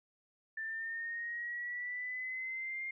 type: linear sweep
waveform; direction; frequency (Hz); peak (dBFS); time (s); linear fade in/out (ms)
sine; up; 1770 to 2122; -37; 0.57-2.91; 5
effects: none